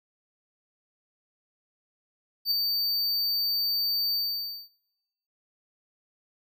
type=tone with ADSR envelope; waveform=square; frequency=4600 Hz; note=D8; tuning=37 cents flat; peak=-21 dBFS; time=2.45-4.69 s; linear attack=64 ms; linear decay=3 ms; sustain=-4 dB; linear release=550 ms; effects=noise-tail reverb RT60 1.0 s tail -22 dB re dry